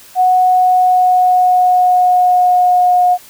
sine tone with pitch glide, 736 to 720.4 Hz, F#5 to F#5, -9 to -46 cents, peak -7 dBFS, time 0.15-3.18 s, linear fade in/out 50 ms, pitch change -37 cents, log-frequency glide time 0.37-3.06 s, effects white hiss -40 dBFS RMS until 3.29 s

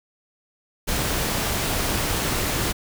pink noise, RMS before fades -24 dBFS, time 0.87-2.73 s, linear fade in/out 20 ms, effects none

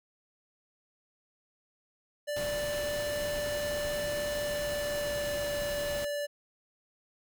square tone with pitch glide, 587.3 to 581.6 Hz, D5 to D5, 0 to -17 cents, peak -32 dBFS, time 2.27-6.27 s, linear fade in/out 20 ms, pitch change -17 cents, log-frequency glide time 4.41-5.52 s
pink noise, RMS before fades -40 dBFS, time 2.36-6.05 s, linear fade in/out 5 ms
effects none

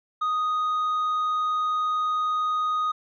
sine tone with tanh clipping, 1244.5 Hz, D#6, in tune, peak -23 dBFS, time 0.21-2.92 s, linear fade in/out 10 ms, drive 3 dB, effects none

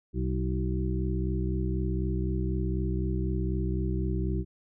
harmonic tone with a mistuned harmonic, 64 Hz, C2, 38 cents flat, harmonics 1 / 2 / 3 / 5 / 6, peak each -29 / -32 / -34 / -36 / -37 dBFS, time 0.13-4.45 s, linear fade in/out 50 ms, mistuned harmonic 6, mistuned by -24 cents, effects none

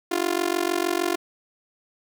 sawtooth tone with amplitude modulation, 349.2 Hz, F4, in tune, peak -14 dBFS, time 0.11-1.16 s, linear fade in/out 10 ms, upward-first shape sine, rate 46.5 Hz, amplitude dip 100%, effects none

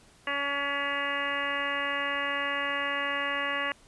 harmonic tone, 282.5 Hz, C#4, 33 cents sharp, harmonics 1 / 2 / 3 / 4 / 5 / 6 / 7 / 8 / 9 / 10, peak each -42 / -37 / -42 / -34 / -42 / -34 / -33 / -43 / -42 / -37 dBFS, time 0.27-3.72 s, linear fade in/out 2 ms, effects pink hiss -58 dBFS RMS until 3.87 s + resampled to 24000 Hz

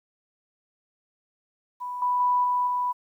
sine tone with level steps, 987.8 Hz, B5, in tune, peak -30 / -21 / -19 / -21 / -23 dBFS, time 1.8-2.93 s, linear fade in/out 20 ms, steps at 2.02 / 2.2 / 2.44 / 2.67 s, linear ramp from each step 2 ms, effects 10-bit

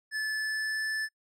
square tone with pitch glide, 1736 to 1748.1 Hz, A6 to A6, -24 to -12 cents, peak -30 dBFS, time 0.11-1.09 s, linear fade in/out 50 ms, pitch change +12 cents, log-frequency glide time 0.33-0.86 s, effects noise-tail reverb RT60 0.1 s tail -24 dB re dry + low-pass 9000 Hz 12 dB/octave

